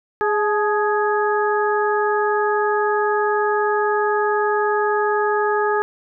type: harmonic tone with a mistuned harmonic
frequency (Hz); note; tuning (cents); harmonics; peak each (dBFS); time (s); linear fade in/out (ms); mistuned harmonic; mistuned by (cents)
416.2; G#4; +4; 1 / 2 / 3 / 4; -19 / -22 / -24 / -25; 0.21-5.82; 0; 2; +49
effects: none